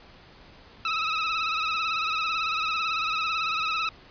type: tone with vibrato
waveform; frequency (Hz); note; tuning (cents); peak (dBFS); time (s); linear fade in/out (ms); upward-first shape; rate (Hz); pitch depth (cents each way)
20% pulse; 1290; E6; -38; -20; 0.85-3.89; 2; sine; 18; 57
effects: pink hiss -51 dBFS RMS until 4.1 s + resampled to 11025 Hz